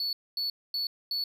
triangle tone bursts, 4435 Hz, C#8, in tune, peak -27 dBFS, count 4, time 0-1.24 s, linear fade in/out 2 ms, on 130 ms, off 240 ms, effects none

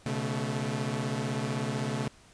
sawtooth tone cluster, 125.5 / 141.4 / 218.4 Hz, B2 / C#3 / A3, +28 / +35 / -13 cents, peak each -30 dBFS, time 0.06-2.08 s, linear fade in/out 2 ms, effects pink hiss -57 dBFS RMS until 2.33 s + resampled to 22050 Hz

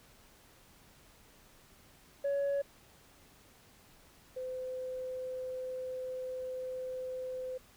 sine tone pair in turn, 561 / 511.8 Hz, C#5 / C5, +21 / -38 cents, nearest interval major second, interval 159 cents, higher first, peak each -27 / -36 dBFS, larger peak first, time 2.24-2.62 / 4.36-7.58 s, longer second, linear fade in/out 10 ms, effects tanh soft clip ceiling -28 dBFS + pink hiss -61 dBFS RMS until 7.76 s

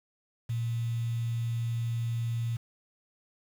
sine tone with quantisation, 116.54 Hz, A#2, in tune, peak -28 dBFS, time 0.49-2.57 s, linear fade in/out 10 ms, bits 8, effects none

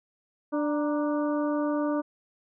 harmonic tone with a mistuned harmonic, 295.5 Hz, D4, 11 cents sharp, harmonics 1 / 2 / 3 / 4 / 5, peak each -26 / -30 / -37 / -37 / -43 dBFS, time 0.52-2.02 s, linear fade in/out 20 ms, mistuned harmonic 3, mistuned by +86 cents, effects none

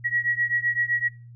sine beating tone pair, 1911 / 1918.8 Hz, A#6 / A#6, +43 / +50 cents, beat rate 7.8 Hz, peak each -24 / -25 dBFS, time 0.04-1.09 s, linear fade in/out 20 ms, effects noise-tail reverb RT60 0.3 s tail -23 dB re dry + added 119 Hz sine -42 dBFS peak until 1.35 s

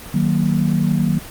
sine chord, D# minor, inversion none, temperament equal with one note detuned, 155.56 / 186.61 / 233.1 Hz, D#3 / F#3 / A#3, 0 / +15 / 0 cents, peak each -18 / -18 / -20 dBFS, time 0.14-1.19 s, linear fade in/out 5 ms, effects pink hiss -35 dBFS RMS until 1.3 s + Opus 24 kbps

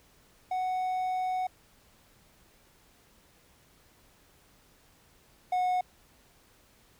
triangle tone pair in turn, 741 / 730.4 Hz, F#5 / F#5, +2 / -23 cents, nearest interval unison, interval 25 cents, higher first, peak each -26 / -23 dBFS, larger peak second, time 0.51-1.47 / 5.52-5.81 s, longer first, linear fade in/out 5 ms, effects pink hiss -62 dBFS RMS until 6.99 s

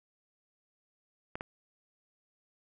clicks, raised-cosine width 0.5 ms, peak -22 dBFS, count 2, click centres 1.355 / 1.409 s, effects none

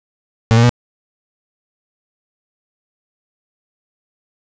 35% pulse tone with pitch steps, 112.9 / 116.95 / 121.14 Hz, A2 / A#2 / B2, +45 / +6 / -33 cents, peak -6 dBFS, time 0.51-0.693 s, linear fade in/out 0 ms, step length 61 ms, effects resampled to 16000 Hz + 8-bit

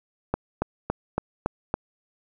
click train, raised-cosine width 1 ms, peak -9 dBFS, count 6, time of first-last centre 0.34-1.741 s, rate 3.57 Hz, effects none

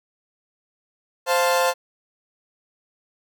30% pulse chord, F major, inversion second, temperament equal, 523.3 / 698.5 / 880 Hz, C5 / F5 / A5, 0 / 0 / 0 cents, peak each -17 / -21 / -22 dBFS, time 1.26-1.74 s, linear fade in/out 50 ms, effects none

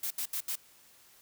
blue noise bursts, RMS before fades -34 dBFS, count 4, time 0.03-0.556 s, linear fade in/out 5 ms, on 76 ms, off 74 ms, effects white hiss -60 dBFS RMS until 1.21 s

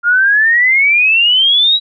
sine exponential sweep, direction up, 1395 to 3912 Hz, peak -7 dBFS, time 0.03-1.8 s, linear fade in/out 50 ms, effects none

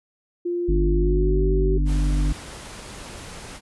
sine tone with pitch glide, 349.2 to 378.6 Hz, F4 to F#4, 0 to +40 cents, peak -22 dBFS, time 0.45-1.78 s, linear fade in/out 10 ms, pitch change +140 cents, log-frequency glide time 0.95-1.43 s
harmonic tone, 49 Hz, G1, in tune, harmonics 1 / 3 / 5 / 6, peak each -18 / -27 / -33 / -31 dBFS, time 0.68-2.33 s, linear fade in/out 10 ms
pink noise, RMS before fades -38 dBFS, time 1.85-3.61 s, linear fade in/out 50 ms
effects resampled to 24000 Hz

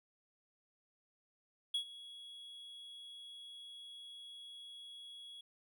triangle tone with ADSR envelope, 3342 Hz, G#7, 10 cents sharp, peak -30 dBFS, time 1.74-5.41 s, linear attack 6 ms, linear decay 93 ms, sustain -18 dB, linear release 4 ms, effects none

